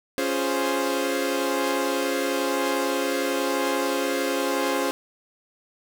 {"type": "chord", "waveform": "sawtooth", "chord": "Db major seventh", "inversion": "none", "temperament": "equal", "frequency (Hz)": [277.2, 349.2, 415.3, 523.3], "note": ["Db4", "F4", "Ab4", "C5"], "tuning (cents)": [0, 0, 0, 0], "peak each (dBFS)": [-24, -26, -26, -23], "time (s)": [0.18, 4.91], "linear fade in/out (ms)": 0, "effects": []}